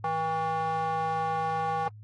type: tone with band-pass filter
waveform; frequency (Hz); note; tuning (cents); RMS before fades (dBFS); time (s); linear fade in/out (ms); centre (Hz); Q
square; 160.8; E3; -43; -29; 0.04-1.88; 2; 920; 7
effects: added 106 Hz sine -44 dBFS peak until 2.03 s + AAC 32 kbps